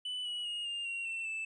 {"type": "tone with pitch steps", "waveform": "triangle", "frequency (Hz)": [2988, 2927, 2866, 2807, 2750, 2693, 2638], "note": ["F#7", "F#7", "F7", "F7", "F7", "E7", "E7"], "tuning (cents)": [16, -19, 44, 8, -27, 36, 1], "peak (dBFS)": -34, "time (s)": [0.05, 1.45], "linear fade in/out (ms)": 5, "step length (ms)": 200, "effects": ["resampled to 22050 Hz"]}